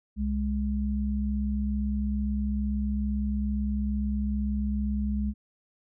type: tone pair together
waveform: sine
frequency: 65.41 / 207.7 Hz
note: C2 / G#3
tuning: 0 / 0 cents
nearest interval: octave + minor sixth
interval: 2000 cents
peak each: -28 dBFS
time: 0.16-5.34 s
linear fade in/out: 50 ms
effects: none